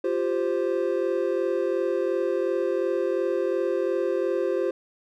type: chord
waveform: triangle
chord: F suspended second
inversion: none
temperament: equal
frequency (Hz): 349.2 / 392 / 523.3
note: F4 / G4 / C5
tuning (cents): 0 / 0 / 0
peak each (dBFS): -25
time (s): 0.04-4.71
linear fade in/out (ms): 5
effects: none